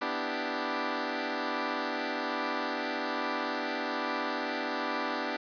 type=chord; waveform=10% pulse; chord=E minor seventh; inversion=second; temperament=equal; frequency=246.9 / 293.7 / 329.6 / 392 Hz; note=B3 / D4 / E4 / G4; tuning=0 / 0 / 0 / 0 cents; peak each=-28 / -26 / -31 / -29 dBFS; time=0.01-5.37 s; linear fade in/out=10 ms; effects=resampled to 11025 Hz + 9-bit